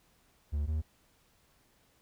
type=tone pair in turn; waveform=triangle; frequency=73.42 / 77.62 Hz; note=D2 / D#2; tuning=0 / -4 cents; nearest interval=minor second; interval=96 cents; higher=second; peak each=-27 dBFS; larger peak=neither; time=0.52-0.67 / 0.67-0.82 s; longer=neither; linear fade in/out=20 ms; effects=pink hiss -68 dBFS RMS until 2.01 s